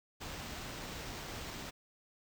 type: noise with sample-and-hold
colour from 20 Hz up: pink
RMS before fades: -44 dBFS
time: 0.2-1.71 s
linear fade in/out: 20 ms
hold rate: 11025 Hz
effects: none